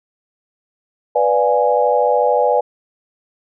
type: chord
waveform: sine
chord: B diminished seventh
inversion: none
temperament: equal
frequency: 493.9 / 587.3 / 698.5 / 830.6 Hz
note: B4 / D5 / F5 / Ab5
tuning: 0 / 0 / 0 / 0 cents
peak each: -16 / -17 / -21 / -17 dBFS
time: 1.15-2.61 s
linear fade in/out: 10 ms
effects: none